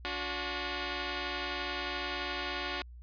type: tone pair together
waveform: 5% pulse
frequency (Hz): 287.3 / 362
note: D4 / F#4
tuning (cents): -38 / -38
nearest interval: major third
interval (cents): 400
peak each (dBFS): -27 / -24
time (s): 0.05-2.82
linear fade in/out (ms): 0
effects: added 60 Hz sine -46 dBFS peak until 3.02 s + resampled to 11025 Hz